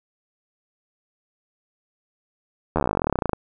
slowing click train, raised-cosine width 1 ms, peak -7 dBFS, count 26, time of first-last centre 2.76-3.333 s, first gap 12 ms, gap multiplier 1.05, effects none

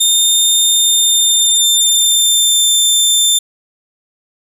20% pulse tone with pitch glide, 3630 to 3572 Hz, A#7 to A7, -47 to +25 cents, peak -3 dBFS, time 0-3.39 s, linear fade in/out 10 ms, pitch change -28 cents, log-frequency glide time 0.62-2.7 s, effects none

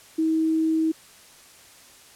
sine tone, 319.7 Hz, D#4, 47 cents sharp, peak -19 dBFS, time 0.18-0.92 s, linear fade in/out 10 ms, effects white hiss -50 dBFS RMS until 2.15 s + low-pass 11000 Hz 12 dB/octave

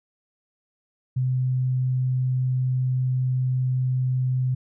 sine tone, 128.2 Hz, C3, 35 cents flat, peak -20 dBFS, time 1.16-4.55 s, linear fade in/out 10 ms, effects none

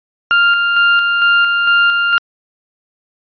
35% pulse tone with tremolo, 1398 Hz, F6, 1 cent sharp, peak -6 dBFS, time 0.31-2.18 s, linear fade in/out 0 ms, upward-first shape square, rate 2.2 Hz, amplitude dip 35%, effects resampled to 11025 Hz

